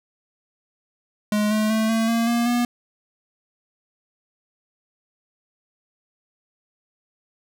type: tone with pitch steps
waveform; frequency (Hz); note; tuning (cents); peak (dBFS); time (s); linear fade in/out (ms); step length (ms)
square; 210 / 214.9 / 219.9 / 225.1 / 230.3 / 235.7 / 241.2; G#3 / A3 / A3 / A3 / A#3 / A#3 / B3; +19 / -41 / -1 / +40 / -21 / +19 / -41; -19; 1.32-2.65; 2; 190
effects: none